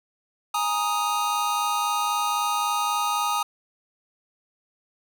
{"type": "chord", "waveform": "square", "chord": "Ab suspended second", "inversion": "none", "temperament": "just", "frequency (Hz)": [830.6, 934.4, 1245.9], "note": ["Ab5", "Bb5", "Eb6"], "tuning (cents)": [0, 4, 2], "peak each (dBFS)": [-29, -29, -26], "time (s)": [0.54, 3.43], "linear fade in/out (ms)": 5, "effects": []}